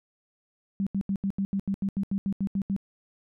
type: tone bursts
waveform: sine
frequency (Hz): 196.3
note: G3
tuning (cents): +3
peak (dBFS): -24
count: 14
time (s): 0.8-2.764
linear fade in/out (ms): 0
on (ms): 66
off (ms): 80
effects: none